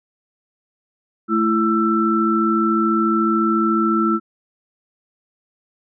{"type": "tone cluster", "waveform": "sine", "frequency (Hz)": [219.4, 333.4, 1332], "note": ["A3", "E4", "E6"], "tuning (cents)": [-5, 20, 18], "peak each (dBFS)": -19, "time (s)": [1.28, 4.2], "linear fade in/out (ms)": 50, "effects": []}